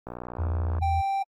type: click train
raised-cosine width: 1 ms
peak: -22 dBFS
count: 44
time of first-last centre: 0.07-0.784 s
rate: 60.2 Hz
type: tone with vibrato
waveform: sine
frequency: 82.41 Hz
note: E2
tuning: in tune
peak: -24 dBFS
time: 0.38-1.02 s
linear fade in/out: 20 ms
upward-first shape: sine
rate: 14 Hz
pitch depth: 20 cents each way
type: tone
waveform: triangle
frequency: 784 Hz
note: G5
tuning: in tune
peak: -22 dBFS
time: 0.82-1.23 s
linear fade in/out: 10 ms
effects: AAC 48 kbps